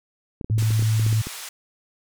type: clicks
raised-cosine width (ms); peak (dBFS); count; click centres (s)
3; -19; 12; 0.412 / 0.445 / 0.5 / 0.58 / 0.625 / 0.706 / 0.794 / 0.824 / 0.996 / 1.065 / 1.128 / 1.27
type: tone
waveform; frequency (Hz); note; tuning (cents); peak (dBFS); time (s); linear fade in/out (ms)
sine; 110; A2; 0; -17; 0.5-1.22; 10
type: band-pass noise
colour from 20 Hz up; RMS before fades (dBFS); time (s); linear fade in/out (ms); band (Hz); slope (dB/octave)
white; -36; 0.58-1.49; 5; 800 to 9700; 12
effects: none